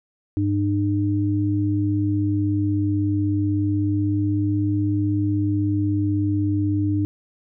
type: tone pair together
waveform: sine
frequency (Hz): 100.8 / 302.7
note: G2 / D#4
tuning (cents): +49 / -48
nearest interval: octave + perfect fifth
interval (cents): 1903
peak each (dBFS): -21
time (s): 0.37-7.05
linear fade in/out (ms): 0
effects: none